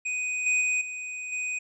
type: tone with level steps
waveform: square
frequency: 2494 Hz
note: D#7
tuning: 3 cents sharp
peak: -28 / -22 / -24 / -34 / -29 dBFS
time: 0.05-1.59 s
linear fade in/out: 10 ms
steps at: 0.46 / 0.61 / 0.81 / 1.32 s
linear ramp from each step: 5 ms
effects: resampled to 22050 Hz